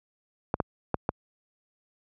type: clicks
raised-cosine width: 1 ms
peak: -10 dBFS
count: 4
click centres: 0.541 / 0.602 / 0.943 / 1.091 s
effects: high-pass 60 Hz 12 dB/octave